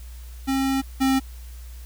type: tone pair in turn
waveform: square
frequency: 268.7 / 266.1 Hz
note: C4 / C4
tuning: +46 / +29 cents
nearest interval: unison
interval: 17 cents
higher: first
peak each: -21 / -18 dBFS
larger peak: second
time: 0.47-0.82 / 1-1.2 s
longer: first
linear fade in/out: 20 ms
effects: added 60 Hz sine -36 dBFS peak until 1.85 s + white hiss -51 dBFS RMS until 1.85 s